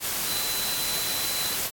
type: tone in noise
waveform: sine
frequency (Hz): 4023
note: B7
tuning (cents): +31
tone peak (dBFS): -31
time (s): 0.25-1.58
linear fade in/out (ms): 50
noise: white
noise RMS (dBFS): -28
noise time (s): 0-1.71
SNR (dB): -6
effects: AAC 64 kbps